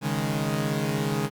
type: chord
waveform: sawtooth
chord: C# suspended second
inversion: none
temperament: equal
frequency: 138.59 / 155.56 / 207.7 Hz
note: C#3 / D#3 / G#3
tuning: 0 / 0 / 0 cents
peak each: -25 dBFS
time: 0.01-1.3 s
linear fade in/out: 50 ms
effects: Opus 48 kbps